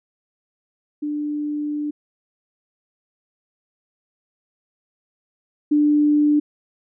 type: tone pair in turn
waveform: sine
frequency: 296.4 / 296.4 Hz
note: D4 / D4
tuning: +16 / +16 cents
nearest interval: unison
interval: 0 cents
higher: neither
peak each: -22 / -13 dBFS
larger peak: second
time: 1.02-1.91 / 5.71-6.4 s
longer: first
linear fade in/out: 10 ms
effects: none